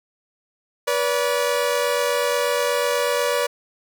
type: tone pair together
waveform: sawtooth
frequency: 486.8 / 575 Hz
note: B4 / D5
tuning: -25 / -37 cents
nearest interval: minor third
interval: 288 cents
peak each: -18 dBFS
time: 0.87-3.47 s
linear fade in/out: 10 ms
effects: none